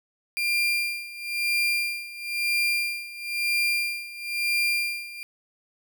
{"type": "tone with tremolo", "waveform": "35% pulse", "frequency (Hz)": 2390, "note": "D7", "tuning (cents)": 30, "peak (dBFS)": -19, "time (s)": [0.37, 5.23], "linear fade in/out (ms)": 0, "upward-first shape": "sine", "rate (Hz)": 1, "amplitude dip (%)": 85, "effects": []}